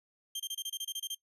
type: tone bursts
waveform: sawtooth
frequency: 3169 Hz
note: G7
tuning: 18 cents sharp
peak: -31 dBFS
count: 11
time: 0.35-1.148 s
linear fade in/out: 5 ms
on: 48 ms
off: 27 ms
effects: noise-tail reverb RT60 0.1 s tail -22 dB re dry + resampled to 32000 Hz